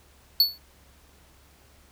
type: tone with exponential decay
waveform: square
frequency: 4435 Hz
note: C#8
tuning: in tune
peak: -13 dBFS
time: 0.4-0.58 s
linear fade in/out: 2 ms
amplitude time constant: 39 ms
effects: added 69 Hz sine -58 dBFS peak until 1.91 s + pink hiss -58 dBFS RMS until 1.91 s